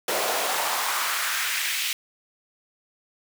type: noise with high-pass filter sweep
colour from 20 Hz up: pink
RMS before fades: -26 dBFS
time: 0.08-1.93 s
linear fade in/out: 2 ms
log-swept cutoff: 480 to 2700 Hz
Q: 1.8
effects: none